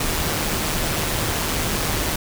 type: noise with amplitude modulation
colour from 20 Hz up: pink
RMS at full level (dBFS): -21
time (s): 0-2.16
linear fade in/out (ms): 5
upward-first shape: sine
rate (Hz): 155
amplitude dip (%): 40
effects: none